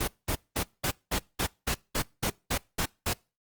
pink noise bursts, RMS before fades -28 dBFS, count 12, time 0-3.136 s, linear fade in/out 10 ms, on 78 ms, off 200 ms, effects noise-tail reverb RT60 0.3 s tail -25 dB re dry + Opus 24 kbps

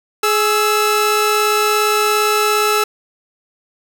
sawtooth tone pair together, 420.4 / 1318.5 Hz, G#4 / E6, +21 / 0 cents, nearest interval octave + minor sixth, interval 1979 cents, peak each -12 dBFS, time 0.23-2.84 s, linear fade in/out 5 ms, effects none

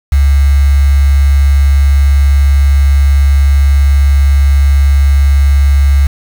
sine tone with quantisation, 69.7 Hz, C#2, 10 cents sharp, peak -4 dBFS, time 0.12-6.07 s, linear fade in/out 5 ms, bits 4, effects none

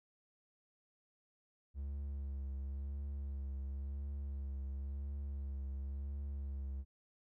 triangle tone with vibrato, 69.1 Hz, C#2, 5 cents flat, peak -37 dBFS, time 1.74-6.85 s, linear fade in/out 50 ms, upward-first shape triangle, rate 0.95 Hz, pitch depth 40 cents each way, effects none

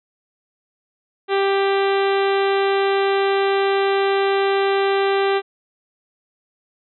harmonic tone, 393.2 Hz, G4, 5 cents sharp, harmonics 1 / 2 / 3 / 4 / 5 / 6 / 7 / 8 / 9 / 10, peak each -17 / -23 / -27 / -29 / -31 / -33 / -34 / -35 / -36 / -37 dBFS, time 1.28-5.42 s, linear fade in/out 50 ms, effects none

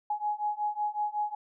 sine beating tone pair, 835 / 840.4 Hz, G#5 / G#5, +9 / +20 cents, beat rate 5.4 Hz, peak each -32 / -31 dBFS, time 0.1-1.35 s, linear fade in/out 5 ms, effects none

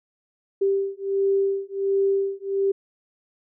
sine beating tone pair, 392 / 393.4 Hz, G4 / G4, 0 / +6 cents, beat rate 1.4 Hz, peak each -23 dBFS, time 0.61-2.72 s, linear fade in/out 10 ms, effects none

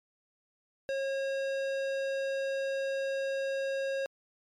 sine tone with tanh clipping, 543 Hz, C#5, 36 cents flat, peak -32 dBFS, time 0.89-4.06 s, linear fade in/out 0 ms, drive 17 dB, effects MP3 96 kbps

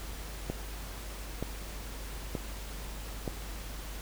click train, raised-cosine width 2 ms, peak -19 dBFS, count 4, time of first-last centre 0.5-3.278 s, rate 1.08 Hz, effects added 50 Hz sine -40 dBFS peak until 4.01 s + pink hiss -45 dBFS RMS until 4.01 s

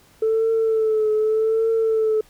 sine tone with vibrato, 440 Hz, A4, in tune, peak -15 dBFS, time 0.22-2.21 s, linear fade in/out 5 ms, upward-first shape triangle, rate 0.84 Hz, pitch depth 47 cents each way, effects tanh soft clip ceiling -13 dBFS + pink hiss -54 dBFS RMS until 2.29 s

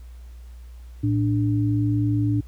sine tone pair together, 112.32 / 293.7 Hz, A2 / D4, +36 / 0 cents, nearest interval octave + perfect fourth, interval 1664 cents, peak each -20 / -23 dBFS, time 1.03-2.41 s, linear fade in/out 10 ms, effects added 60 Hz sine -38 dBFS peak until 2.47 s + pink hiss -59 dBFS RMS until 2.47 s

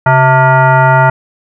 sine tone with frequency modulation, 382.6 Hz, G4, 42 cents flat, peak -4 dBFS, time 0.06-1.1 s, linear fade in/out 5 ms, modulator 517 Hz, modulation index 2.2, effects none

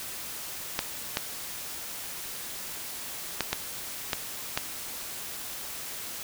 clicks, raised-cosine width 0.2 ms, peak -8 dBFS, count 6, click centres 0.791 / 1.171 / 3.407 / 3.53 / 4.132 / 4.575 s, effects white hiss -38 dBFS RMS until 6.23 s

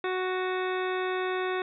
harmonic tone with a mistuned harmonic, 370 Hz, F#4, in tune, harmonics 1 / 2 / 3 / 4 / 5 / 6 / 7 / 9 / 10, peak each -29 / -36 / -36 / -38 / -38 / -43 / -43 / -48 / -46 dBFS, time 0.04-1.62 s, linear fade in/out 2 ms, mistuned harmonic 9, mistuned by +42 cents, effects none

